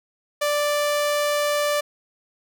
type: tone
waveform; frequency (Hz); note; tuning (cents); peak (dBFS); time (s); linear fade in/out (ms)
sawtooth; 587.3; D5; 0; -16; 0.41-1.81; 10
effects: none